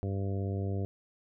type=harmonic tone; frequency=98 Hz; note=G2; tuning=in tune; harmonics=1 / 2 / 3 / 4 / 5 / 6 / 7; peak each=-31 / -39 / -42 / -41 / -44 / -48 / -48 dBFS; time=0.03-0.85 s; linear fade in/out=0 ms; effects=none